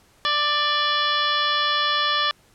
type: harmonic tone with a mistuned harmonic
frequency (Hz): 590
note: D5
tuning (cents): +8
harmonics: 1 / 2 / 3 / 4 / 5 / 6 / 7 / 8 / 9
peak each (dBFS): -34 / -23 / -26 / -35 / -28 / -25 / -31 / -35 / -35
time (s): 0.25-2.31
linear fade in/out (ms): 0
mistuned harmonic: 6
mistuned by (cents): -60
effects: pink hiss -57 dBFS RMS until 2.54 s + low-pass 12000 Hz 12 dB/octave